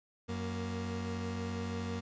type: tone pair together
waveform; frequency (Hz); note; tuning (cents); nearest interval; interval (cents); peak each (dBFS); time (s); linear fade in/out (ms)
30% pulse; 92.46 / 234.2; F#2 / A#3; -1 / +8; octave + major third; 1609; -35 / -36; 0.28-2.01; 20
effects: resampled to 16000 Hz + 12-bit